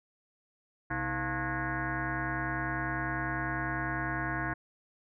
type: tone with frequency modulation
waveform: sine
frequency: 890 Hz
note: A5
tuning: 20 cents sharp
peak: -30 dBFS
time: 0.9-4.54 s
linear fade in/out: 10 ms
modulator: 190 Hz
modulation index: 4.9
effects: none